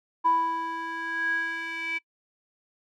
square tone with band-pass filter sweep, 329.6 Hz, E4, in tune, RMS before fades -29 dBFS, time 0.24-1.99 s, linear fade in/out 20 ms, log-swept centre 980 to 2300 Hz, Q 9.4, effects noise-tail reverb RT60 0.1 s tail -23 dB re dry

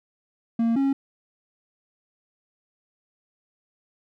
triangle tone pair in turn, 230.1 / 273.6 Hz, A#3 / C#4, -22 / -23 cents, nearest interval minor third, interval 299 cents, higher second, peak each -17 dBFS, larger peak neither, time 0.59-0.76 / 0.76-0.93 s, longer neither, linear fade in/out 5 ms, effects none

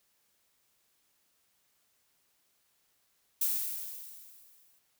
violet noise with exponential decay, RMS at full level -28 dBFS, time 3.41-4.79 s, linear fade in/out 5 ms, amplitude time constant 300 ms, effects white hiss -73 dBFS RMS until 4.99 s

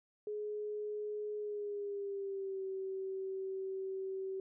sine tone with pitch glide, 420 to 382.9 Hz, G#4 to G4, +19 to -41 cents, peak -37 dBFS, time 0.27-4.4 s, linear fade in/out 2 ms, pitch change -160 cents, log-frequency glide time 1.38-2.63 s, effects none

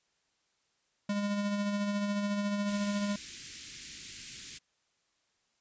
square tone with tremolo, 203.7 Hz, G#3, 33 cents flat, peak -29 dBFS, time 1.09-3.16 s, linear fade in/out 5 ms, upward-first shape sine, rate 14 Hz, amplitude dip 35%
white band-stop noise, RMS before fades -42 dBFS, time 2.67-4.59 s, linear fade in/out 20 ms, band 310 to 1900 Hz, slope 24 dB/octave
effects white hiss -75 dBFS RMS until 5.6 s + resampled to 16000 Hz

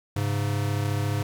square tone pair together, 102.3 / 136.64 Hz, G#2 / C#3, -26 / -25 cents, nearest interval perfect fourth, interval 501 cents, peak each -26 / -30 dBFS, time 0.16-1.23 s, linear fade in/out 5 ms, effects 9-bit

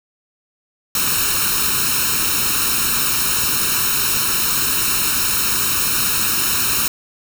white noise with comb filter, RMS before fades -18 dBFS, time 0.95-6.88 s, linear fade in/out 2 ms, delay 0.74 ms, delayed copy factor +0.85, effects none

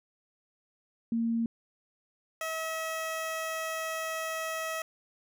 sine / 15% pulse tone pair in turn, 230 / 643.4 Hz, A#3 / E5, -23 / -42 cents, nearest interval octave + tritone, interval 1781 cents, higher second, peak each -26 dBFS, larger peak neither, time 1.12-1.46 / 2.41-4.82 s, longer second, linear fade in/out 2 ms, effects none

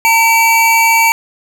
square tone pair together, 907.8 / 2300 Hz, A#5 / D7, -46 / -37 cents, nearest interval octave + major third, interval 1609 cents, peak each -11 dBFS, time 0.05-1.12 s, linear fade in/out 0 ms, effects none

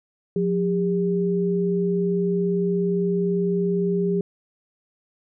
sine tone pair together, 178.57 / 401.9 Hz, F3 / G4, +39 / +43 cents, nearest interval octave + major second, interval 1404 cents, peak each -22 dBFS, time 0.36-4.21 s, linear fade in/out 2 ms, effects none

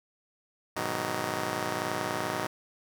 5% pulse chord, G# minor seventh, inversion none, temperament just, 103.83 / 124.59 / 155.74 / 186.89 Hz, G#2 / B2 / D#3 / F#3, 0 / +16 / +2 / +18 cents, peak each -26 dBFS, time 0.76-2.47 s, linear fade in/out 5 ms, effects none

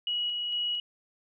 sine tone with tremolo, 2913 Hz, F#7, 28 cents flat, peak -27 dBFS, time 0.07-0.8 s, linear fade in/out 2 ms, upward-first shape square, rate 2.2 Hz, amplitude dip 25%, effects none

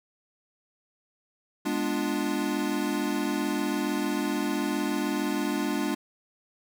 square chord, G# diminished seventh, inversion none, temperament equal, 207.7 / 246.9 / 293.7 / 349.2 Hz, G#3 / B3 / D4 / F4, 0 / 0 / 0 / 0 cents, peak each -33 / -34 / -30 / -34 dBFS, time 1.65-5.95 s, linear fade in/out 10 ms, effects none

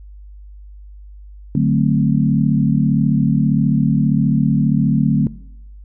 sine chord, D dominant seventh, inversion none, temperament equal, 146.83 / 185 / 220 / 261.6 Hz, D3 / F#3 / A3 / C4, 0 / 0 / 0 / 0 cents, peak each -16 / -19 / -18 / -20 dBFS, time 1.55-5.27 s, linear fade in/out 2 ms, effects noise-tail reverb RT60 0.8 s tail -21 dB re dry + added 50 Hz sine -35 dBFS peak until 5.84 s

